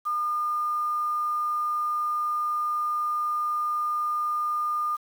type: tone with quantisation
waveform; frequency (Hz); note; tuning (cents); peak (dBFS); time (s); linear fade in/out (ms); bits
sine; 1212; D#6; -46; -24; 0.05-4.97; 20; 8
effects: none